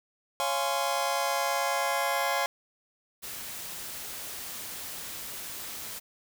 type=chord; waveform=sawtooth; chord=Db major seventh; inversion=none; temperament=just; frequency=554.4 / 693 / 831.5 / 1039.4 Hz; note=Db5 / F5 / Ab5 / C6; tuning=0 / -14 / +2 / -12 cents; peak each=-28 dBFS; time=0.4-2.46 s; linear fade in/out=0 ms
type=noise; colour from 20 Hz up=white; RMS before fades=-39 dBFS; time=3.22-6 s; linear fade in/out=20 ms
effects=none